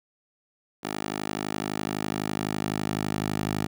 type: tone with high-pass filter sweep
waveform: 10% pulse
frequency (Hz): 51.91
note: G#1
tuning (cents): 0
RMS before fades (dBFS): -30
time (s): 0.83-3.67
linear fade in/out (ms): 10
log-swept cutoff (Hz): 320 to 120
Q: 0.78
effects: none

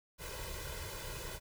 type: noise with comb filter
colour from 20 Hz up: pink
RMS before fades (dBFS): -43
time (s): 0.18-1.4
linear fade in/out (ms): 50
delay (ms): 2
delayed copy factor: +0.85
effects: none

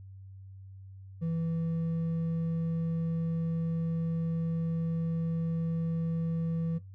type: tone with hard clipping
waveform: sine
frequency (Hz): 164.81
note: E3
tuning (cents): 0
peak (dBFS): -30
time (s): 1.21-6.79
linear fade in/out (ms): 20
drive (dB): 4
effects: noise-tail reverb RT60 0.2 s tail -21 dB re dry + added 96 Hz sine -45 dBFS peak until 6.94 s

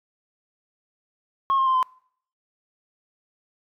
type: tone with pitch steps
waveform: sine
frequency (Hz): 1084 / 1064.8 / 1045.9 / 1027.3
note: C#6 / C6 / C6 / C6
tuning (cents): -39 / +30 / -1 / -32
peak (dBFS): -16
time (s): 1.5-1.828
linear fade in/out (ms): 0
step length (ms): 82
effects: noise-tail reverb RT60 0.6 s tail -25 dB re dry + tanh soft clip ceiling -15 dBFS

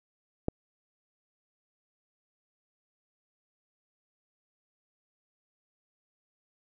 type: click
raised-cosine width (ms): 2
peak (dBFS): -14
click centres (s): 0.484
effects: none

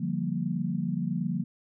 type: chord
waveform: sine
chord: G minor seventh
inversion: second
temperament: equal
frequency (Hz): 146.83 / 174.61 / 196 / 233.1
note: D3 / F3 / G3 / Bb3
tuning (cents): 0 / 0 / 0 / 0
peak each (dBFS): -34 / -30 / -34 / -33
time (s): 0-1.44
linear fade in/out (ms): 10
effects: none

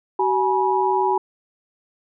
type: tone cluster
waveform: sine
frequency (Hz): 380.1 / 841 / 969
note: F#4 / G#5 / B5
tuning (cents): +47 / +22 / -33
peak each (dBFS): -21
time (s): 0.19-1.18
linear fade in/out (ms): 5
effects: none

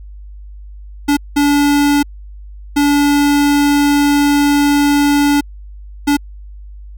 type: tone bursts at uneven times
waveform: square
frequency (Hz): 288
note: D4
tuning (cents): -34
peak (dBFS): -10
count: 4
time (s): 1.08-1.17 / 1.36-2.03 / 2.76-5.41 / 6.07-6.17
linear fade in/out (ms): 10
effects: added 50 Hz sine -30 dBFS peak until 6.97 s

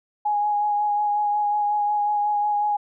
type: tone with vibrato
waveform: sine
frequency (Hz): 830.6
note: G#5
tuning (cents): 0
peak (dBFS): -19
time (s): 0.25-2.77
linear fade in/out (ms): 10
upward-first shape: sine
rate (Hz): 5.5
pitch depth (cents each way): 17
effects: none

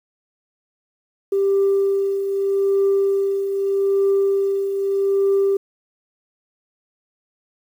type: tone with tremolo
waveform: sine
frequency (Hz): 393.9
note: G4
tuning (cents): +8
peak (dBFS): -12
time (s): 1.32-5.57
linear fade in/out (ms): 5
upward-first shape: triangle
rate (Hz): 0.81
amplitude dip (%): 60
effects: tanh soft clip ceiling -11 dBFS + 8-bit

